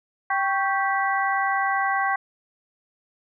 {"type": "harmonic tone with a mistuned harmonic", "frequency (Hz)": 391.5, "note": "G4", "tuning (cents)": -2, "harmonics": [2, 3, 4, 5], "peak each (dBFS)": [-24, -26, -27, -28], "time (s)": [0.3, 2.16], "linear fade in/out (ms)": 5, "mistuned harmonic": 3, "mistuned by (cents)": -93, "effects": []}